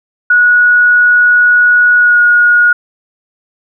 sine tone with pitch glide, 1460 to 1443.2 Hz, F#6 to F#6, -24 to -44 cents, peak -4 dBFS, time 0.3-2.73 s, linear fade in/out 5 ms, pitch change -20 cents, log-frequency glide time 1.98-2.2 s, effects none

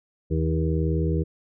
harmonic tone with a mistuned harmonic, 79.4 Hz, D#2, 36 cents sharp, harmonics 1 / 2 / 4 / 5 / 6, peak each -24 / -25 / -30 / -31 / -32 dBFS, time 0.3-1.24 s, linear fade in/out 20 ms, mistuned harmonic 2, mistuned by +22 cents, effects none

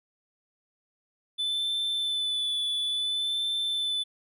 triangle tone with vibrato, 3500 Hz, A7, 10 cents flat, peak -25 dBFS, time 1.38-4.04 s, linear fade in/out 20 ms, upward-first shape sine, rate 0.58 Hz, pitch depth 23 cents each way, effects none

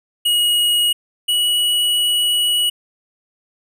square tone pair in turn, 2895 / 2927 Hz, F#7 / F#7, -38 / -19 cents, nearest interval unison, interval 19 cents, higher second, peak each -14 / -15 dBFS, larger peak first, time 0.25-0.93 / 1.28-2.7 s, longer second, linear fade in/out 10 ms, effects none

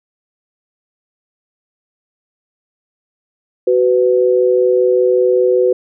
sine tone pair together, 374 / 499.2 Hz, F#4 / B4, +19 / +19 cents, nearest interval perfect fourth, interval 500 cents, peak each -12 dBFS, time 3.67-5.73 s, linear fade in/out 5 ms, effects none

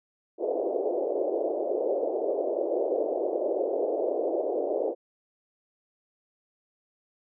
white band-pass noise, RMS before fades -28 dBFS, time 0.38-4.95 s, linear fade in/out 50 ms, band 340 to 630 Hz, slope 48 dB/octave, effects none

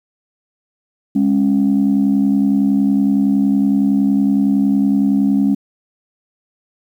sine tone pair together, 204.1 / 274.9 Hz, G#3 / C#4, -30 / -14 cents, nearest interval perfect fourth, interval 516 cents, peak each -13 dBFS, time 1.15-5.55 s, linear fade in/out 10 ms, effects tanh soft clip ceiling -6 dBFS + 8-bit

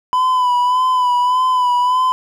triangle tone with vibrato, 1000 Hz, B5, 21 cents sharp, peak -10 dBFS, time 0.13-2.12 s, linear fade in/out 0 ms, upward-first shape sine, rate 1.7 Hz, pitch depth 39 cents each way, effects none

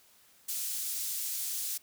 pink high-pass noise, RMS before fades -35 dBFS, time 0.48-1.78 s, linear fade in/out 10 ms, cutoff 7000 Hz, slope 12 dB/octave, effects white hiss -62 dBFS RMS until 1.82 s

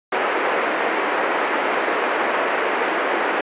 pink band-pass noise, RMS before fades -21 dBFS, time 0.12-3.41 s, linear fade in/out 5 ms, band 350 to 2300 Hz, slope 24 dB/octave, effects resampled to 8000 Hz

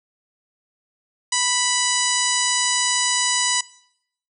harmonic tone with a mistuned harmonic, 987 Hz, B5, 1 cent flat, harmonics 1 / 2 / 3 / 4 / 5 / 6 / 7 / 8 / 9, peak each -27 / -27 / -27 / -27 / -27 / -27 / -27 / -27 / -27 dBFS, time 1.32-3.61 s, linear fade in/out 5 ms, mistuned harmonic 7, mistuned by -20 cents, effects noise-tail reverb RT60 0.7 s tail -20 dB re dry

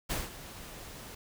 pink noise with ADSR envelope, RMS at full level -32 dBFS, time 0.09-1.15 s, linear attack 19 ms, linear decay 180 ms, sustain -14 dB, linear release 5 ms, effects none

